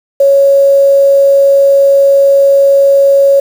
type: tone with quantisation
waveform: sine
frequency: 554.4 Hz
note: C#5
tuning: in tune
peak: -3 dBFS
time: 0.2-3.4 s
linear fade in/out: 5 ms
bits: 5
effects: none